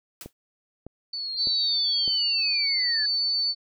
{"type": "noise with exponential decay", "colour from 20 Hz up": "white", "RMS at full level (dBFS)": -36, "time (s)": [0.21, 0.33], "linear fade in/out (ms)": 1, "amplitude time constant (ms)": 24}
{"type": "click train", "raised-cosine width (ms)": 2, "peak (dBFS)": -25, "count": 4, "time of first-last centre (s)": [0.26, 2.078], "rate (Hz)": 1.65}
{"type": "linear sweep", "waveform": "sine", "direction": "down", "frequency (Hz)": [4535, 1661.2], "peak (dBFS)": -29, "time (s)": [1.13, 3.06], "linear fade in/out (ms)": 5}
{"type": "tone", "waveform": "sine", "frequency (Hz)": 4504, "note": "C#8", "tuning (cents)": 27, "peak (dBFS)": -22, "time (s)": [1.36, 3.55], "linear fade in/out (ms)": 50}
{"effects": []}